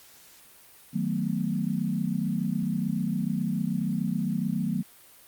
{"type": "chord", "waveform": "sine", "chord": "B dominant seventh", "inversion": "first", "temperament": "equal", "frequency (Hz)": [155.56, 185, 220, 246.9], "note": ["D#3", "F#3", "A3", "B3"], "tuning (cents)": [0, 0, 0, 0], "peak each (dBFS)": [-32, -29, -30, -33], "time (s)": [0.93, 4.83], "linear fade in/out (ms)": 20, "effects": ["white hiss -53 dBFS RMS until 5.27 s", "Opus 48 kbps"]}